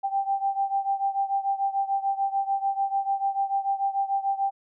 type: beating tone pair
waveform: sine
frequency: 785 / 791.8 Hz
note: G5 / G5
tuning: +2 / +17 cents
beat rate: 6.8 Hz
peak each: -25 / -28 dBFS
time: 0.03-4.51 s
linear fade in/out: 20 ms
effects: none

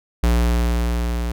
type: tone with level ramp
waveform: square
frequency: 59 Hz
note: A#1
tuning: 22 cents sharp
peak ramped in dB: -14 to -22 dBFS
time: 0.23-1.32 s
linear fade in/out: 5 ms
effects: none

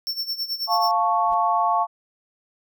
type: tone with tremolo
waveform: square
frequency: 5420 Hz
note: E8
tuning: 47 cents sharp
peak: -23 dBFS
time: 0.07-0.91 s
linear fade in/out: 0 ms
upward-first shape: sine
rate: 9.3 Hz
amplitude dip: 80%
type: chord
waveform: sine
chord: F augmented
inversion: none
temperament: equal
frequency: 698.5 / 880 / 1108.7 Hz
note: F5 / A5 / C#6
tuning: 0 / 0 / 0 cents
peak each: -22 dBFS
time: 0.67-1.87 s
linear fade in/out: 50 ms
type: noise with exponential growth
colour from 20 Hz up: brown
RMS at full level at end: -35 dBFS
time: 1.23-1.34 s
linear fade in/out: 0 ms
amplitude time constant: 22 ms
effects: none

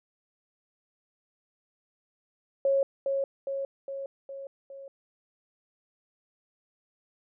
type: tone with echo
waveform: sine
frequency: 548 Hz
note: C#5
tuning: 20 cents flat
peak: -21 dBFS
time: 2.65-2.83 s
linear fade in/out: 2 ms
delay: 410 ms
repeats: 5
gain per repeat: -4 dB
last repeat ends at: 4.88 s
effects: none

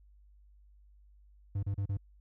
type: tone bursts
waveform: triangle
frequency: 99.3 Hz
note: G2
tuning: 23 cents sharp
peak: -28 dBFS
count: 4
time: 1.55-1.971 s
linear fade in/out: 5 ms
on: 79 ms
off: 35 ms
effects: added 50 Hz sine -57 dBFS peak until 2.2 s

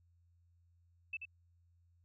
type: tone with echo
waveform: sine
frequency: 2637 Hz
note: E7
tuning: in tune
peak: -37 dBFS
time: 1.13-1.17 s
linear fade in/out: 5 ms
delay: 84 ms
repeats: 1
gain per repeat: -6 dB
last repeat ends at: 1.254 s
effects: added 86 Hz sine -67 dBFS peak until 2.04 s

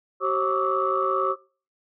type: tone cluster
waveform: sine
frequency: 382.1 / 538 / 1128 / 1186 / 1297 Hz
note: G4 / C5 / C#6 / D6 / E6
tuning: -44 / +48 / +30 / +17 / -28 cents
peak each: -27 dBFS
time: 0.2-1.36 s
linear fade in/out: 50 ms
effects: noise-tail reverb RT60 0.4 s tail -22 dB re dry + tanh soft clip ceiling -9 dBFS

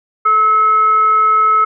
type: tone with frequency modulation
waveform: sine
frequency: 1294 Hz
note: E6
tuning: 32 cents flat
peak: -8 dBFS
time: 0.25-1.65 s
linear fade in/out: 10 ms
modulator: 858 Hz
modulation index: 0.22
effects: none

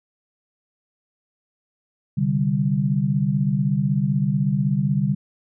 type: chord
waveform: sine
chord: C suspended second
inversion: none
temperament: equal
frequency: 130.81 / 146.83 / 196 Hz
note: C3 / D3 / G3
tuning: 0 / 0 / 0 cents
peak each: -24 / -21 / -22 dBFS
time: 2.17-5.15 s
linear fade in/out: 10 ms
effects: none

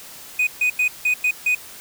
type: tone bursts at uneven times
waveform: triangle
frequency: 2489 Hz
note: D#7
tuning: in tune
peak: -14 dBFS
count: 6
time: 0.39-0.47 / 0.61-0.7 / 0.79-0.88 / 1.05-1.14 / 1.24-1.31 / 1.46-1.55 s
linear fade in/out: 5 ms
effects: white hiss -40 dBFS RMS until 1.8 s

